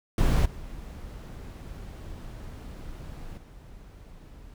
brown noise with level steps, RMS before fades -22 / -40 / -47 dBFS, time 0.18-4.54 s, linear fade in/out 2 ms, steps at 0.45 / 3.37 s, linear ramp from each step 10 ms, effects none

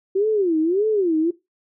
sine tone with vibrato, 370 Hz, F#4, in tune, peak -16 dBFS, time 0.15-1.31 s, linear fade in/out 10 ms, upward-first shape sine, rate 1.7 Hz, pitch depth 290 cents each way, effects noise-tail reverb RT60 0.2 s tail -18 dB re dry

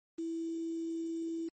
sine tone with quantisation, 329.6 Hz, E4, in tune, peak -34 dBFS, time 0.18-1.49 s, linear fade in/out 10 ms, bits 9, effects MP3 32 kbps

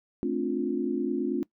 sine chord, D minor seventh, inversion second, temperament just, 220.2 / 264.3 / 293.7 / 352.4 Hz, A3 / C4 / D4 / F4, +2 / +18 / 0 / +16 cents, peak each -33 / -30 / -32 / -30 dBFS, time 0.23-1.43 s, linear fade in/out 0 ms, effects noise-tail reverb RT60 0.1 s tail -21 dB re dry

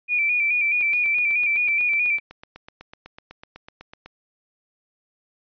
sine tone with vibrato, 2391 Hz, D7, 30 cents sharp, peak -18 dBFS, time 0.08-2.2 s, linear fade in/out 50 ms, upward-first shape square, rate 4.7 Hz, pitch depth 43 cents each way
click train, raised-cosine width 0.3 ms, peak -24 dBFS, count 27, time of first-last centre 0.81-4.06 s, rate 8 Hz
violet noise with exponential decay, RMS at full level -34 dBFS, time 0.93-1.17 s, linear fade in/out 0 ms, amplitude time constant 52 ms
effects resampled to 11025 Hz

